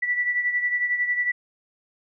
sine beating tone pair, 1960 / 1971 Hz, B6 / B6, -14 / -4 cents, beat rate 11 Hz, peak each -22 / -29 dBFS, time 0.02-1.32 s, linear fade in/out 10 ms, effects none

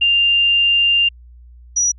sine tone pair in turn, 2794 / 5830 Hz, F7 / F#8, 0 / -26 cents, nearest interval octave + minor second, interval 1274 cents, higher second, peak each -11 / -13 dBFS, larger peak first, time 0.01-1.09 / 1.76-1.92 s, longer first, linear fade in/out 10 ms, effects added 60 Hz sine -39 dBFS peak until 1.98 s

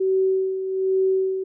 sine tone with tremolo, 380 Hz, F#4, 46 cents sharp, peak -16 dBFS, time 0-1.44 s, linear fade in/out 10 ms, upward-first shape sine, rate 1.2 Hz, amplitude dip 60%, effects none

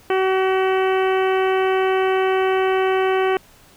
harmonic tone, 378.8 Hz, F#4, 41 cents sharp, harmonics 1 / 2 / 3 / 4 / 5 / 6 / 7 / 8, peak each -17 / -23 / -27 / -29 / -31 / -33 / -34 / -35 dBFS, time 0.1-3.37 s, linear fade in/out 2 ms, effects pink hiss -50 dBFS RMS until 3.76 s

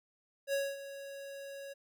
square tone with ADSR envelope, 554.4 Hz, C#5, in tune, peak -30 dBFS, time 0.47-1.74 s, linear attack 63 ms, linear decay 230 ms, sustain -14 dB, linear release 17 ms, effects none

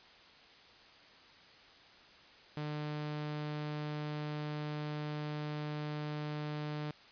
sawtooth tone, 150 Hz, D3, 37 cents sharp, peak -33 dBFS, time 2.57-6.91 s, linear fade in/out 2 ms, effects white hiss -58 dBFS RMS until 7.11 s + resampled to 11025 Hz

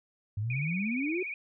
sine exponential sweep, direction up, 98.8 to 383.3 Hz, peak -29 dBFS, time 0.37-1.23 s, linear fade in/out 5 ms
sine tone with vibrato, 2349 Hz, D7, in tune, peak -34 dBFS, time 0.5-1.34 s, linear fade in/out 2 ms, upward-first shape sine, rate 17 Hz, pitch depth 100 cents each way
effects none

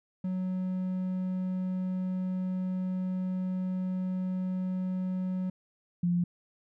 triangle / sine tone pair in turn, 185 / 174.97 Hz, F#3 / F3, 0 / +4 cents, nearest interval minor second, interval 96 cents, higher first, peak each -27 / -24 dBFS, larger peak second, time 0.24-5.5 / 6.03-6.24 s, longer first, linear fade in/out 5 ms, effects none

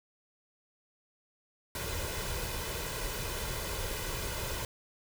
pink noise with comb filter, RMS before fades -36 dBFS, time 1.75-4.65 s, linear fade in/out 2 ms, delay 2 ms, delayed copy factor +0.6, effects none

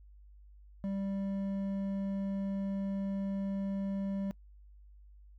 triangle tone with hard clipping, 196 Hz, G3, in tune, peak -34 dBFS, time 0.84-4.31 s, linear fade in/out 0 ms, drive 10 dB, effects noise-tail reverb RT60 0.1 s tail -24 dB re dry + added 50 Hz sine -53 dBFS peak until 5.38 s

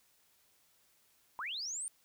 sine linear sweep, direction up, 907 to 9200 Hz, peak -37 dBFS, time 1.39-1.88 s, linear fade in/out 0 ms, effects white hiss -70 dBFS RMS until 2.04 s

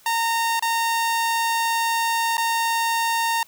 sawtooth tone with dropouts, 919 Hz, A#5, 25 cents flat, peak -16 dBFS, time 0.06-3.43 s, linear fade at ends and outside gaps 2 ms, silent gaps 0.595-0.624 / 2.37-2.379 s, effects white hiss -53 dBFS RMS until 3.47 s

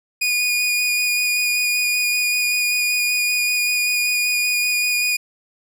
sawtooth tone with vibrato, 2455 Hz, D#7, 24 cents flat, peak -14 dBFS, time 0.21-5.17 s, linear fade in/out 10 ms, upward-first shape square, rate 5.2 Hz, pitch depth 9 cents each way, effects none

